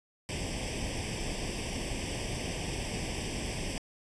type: noise with comb filter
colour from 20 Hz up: pink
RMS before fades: -35 dBFS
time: 0.29-3.78 s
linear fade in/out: 0 ms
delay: 0.37 ms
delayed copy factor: +0.9
effects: resampled to 22050 Hz